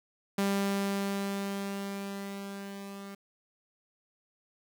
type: tone with level ramp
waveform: sawtooth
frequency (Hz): 198.2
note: G3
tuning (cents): +19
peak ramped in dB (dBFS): -22 to -38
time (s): 0.38-3.15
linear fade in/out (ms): 5
effects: 9-bit